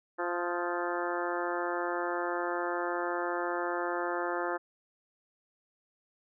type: harmonic tone with a mistuned harmonic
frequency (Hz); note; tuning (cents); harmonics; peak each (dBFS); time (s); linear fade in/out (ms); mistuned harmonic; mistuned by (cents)
174.61; F3; 0; 2 / 3 / 4 / 5 / 6 / 7 / 8 / 9 / 10; -35 / -37 / -38 / -39 / -40 / -40 / -41 / -42 / -42; 0.18-4.58; 20; 7; +35
effects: none